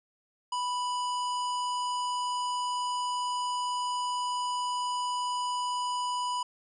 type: harmonic tone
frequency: 987.8 Hz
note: B5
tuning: in tune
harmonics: 1 / 3 / 5 / 7 / 9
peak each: -29 / -39 / -43 / -46 / -48 dBFS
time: 0.52-6.43 s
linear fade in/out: 5 ms
effects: none